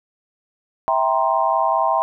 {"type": "chord", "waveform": "sine", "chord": "C dominant seventh", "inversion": "first", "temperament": "just", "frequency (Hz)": [654.1, 784.9, 941.9, 1046.5], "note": ["E5", "G5", "Bb5", "C6"], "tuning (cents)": [-14, 2, 18, 0], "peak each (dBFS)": -21, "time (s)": [0.88, 2.02], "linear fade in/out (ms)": 0, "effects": []}